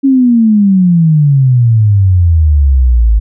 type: exponential sweep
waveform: sine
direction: down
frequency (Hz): 277.5 to 52.3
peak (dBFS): -4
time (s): 0.03-3.2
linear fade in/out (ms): 20
effects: none